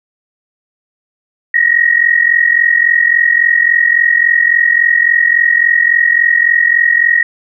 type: tone pair together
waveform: sine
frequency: 1864.7 / 1908.3 Hz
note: A#6 / A#6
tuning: 0 / +40 cents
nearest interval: unison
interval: 40 cents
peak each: -10 dBFS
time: 1.54-7.23 s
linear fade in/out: 5 ms
effects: none